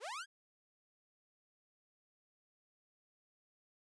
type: linear sweep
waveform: sawtooth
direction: up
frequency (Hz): 371.8 to 1669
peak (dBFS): -38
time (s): 0-0.26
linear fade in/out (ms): 50
effects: resampled to 22050 Hz